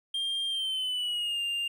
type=tone with pitch glide; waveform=triangle; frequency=3197 to 2799 Hz; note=G7 to F7; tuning=+33 to +3 cents; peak=-27 dBFS; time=0.14-1.68 s; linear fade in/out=5 ms; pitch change=-230 cents; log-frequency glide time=0.47-1.41 s; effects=none